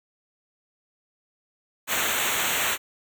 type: noise with comb filter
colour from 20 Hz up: pink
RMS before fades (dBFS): -25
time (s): 1.87-2.78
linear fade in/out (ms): 50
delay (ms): 0.2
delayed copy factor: -1
effects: none